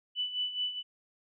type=tone with tremolo; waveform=sine; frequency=2982 Hz; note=F#7; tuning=13 cents sharp; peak=-28 dBFS; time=0.15-0.83 s; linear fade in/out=50 ms; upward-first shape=sine; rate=4.7 Hz; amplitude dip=70%; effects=none